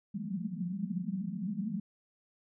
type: band-pass noise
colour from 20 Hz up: pink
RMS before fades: -36 dBFS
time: 0.14-1.8 s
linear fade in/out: 5 ms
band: 170 to 220 Hz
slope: 96 dB/octave
effects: none